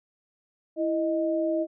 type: tone pair together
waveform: sine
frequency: 330.2 / 622.3 Hz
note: E4 / D#5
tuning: +3 / 0 cents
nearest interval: major seventh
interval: 1097 cents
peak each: -26 dBFS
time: 0.76-1.67 s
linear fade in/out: 50 ms
effects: none